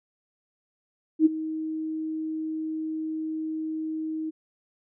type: tone with ADSR envelope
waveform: sine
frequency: 315.4 Hz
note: D#4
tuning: 24 cents sharp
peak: -12 dBFS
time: 1.19-4.31 s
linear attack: 66 ms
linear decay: 19 ms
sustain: -16 dB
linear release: 21 ms
effects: none